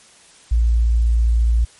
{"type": "tone", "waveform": "sine", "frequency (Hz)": 57.4, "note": "A#1", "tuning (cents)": -26, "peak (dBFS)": -12, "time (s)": [0.51, 1.65], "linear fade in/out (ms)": 10, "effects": ["white hiss -48 dBFS RMS until 1.79 s", "MP3 48 kbps"]}